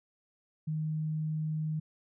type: tone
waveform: sine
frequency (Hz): 155.56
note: D#3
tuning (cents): 0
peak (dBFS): -30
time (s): 0.67-1.8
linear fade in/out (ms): 10
effects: none